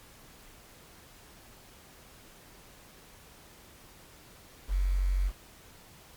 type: tone with quantisation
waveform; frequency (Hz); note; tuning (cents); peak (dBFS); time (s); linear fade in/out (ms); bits
sine; 46.25; F#1; 0; -24; 4.68-5.32; 50; 8
effects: pink hiss -54 dBFS RMS until 6.16 s + MP3 96 kbps